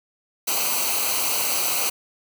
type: noise with comb filter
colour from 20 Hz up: white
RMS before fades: -23 dBFS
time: 0.47-1.9 s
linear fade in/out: 10 ms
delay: 0.57 ms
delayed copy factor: -0.75
effects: none